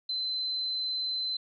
sine tone, 4061 Hz, B7, 48 cents sharp, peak -29 dBFS, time 0.09-1.37 s, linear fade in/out 5 ms, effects none

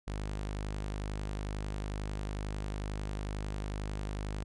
sawtooth tone, 51.1 Hz, G#1, 27 cents flat, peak -31 dBFS, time 0.07-4.44 s, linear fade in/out 10 ms, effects resampled to 22050 Hz

